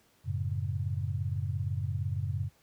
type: chord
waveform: sine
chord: F# minor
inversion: none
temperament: equal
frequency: 92.5 / 110 / 138.59 Hz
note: F#2 / A2 / C#3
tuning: 0 / 0 / 0 cents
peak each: -32 / -34 / -35 dBFS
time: 0.24-2.5 s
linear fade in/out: 50 ms
effects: pink hiss -66 dBFS RMS until 2.62 s + high-pass 60 Hz 12 dB/octave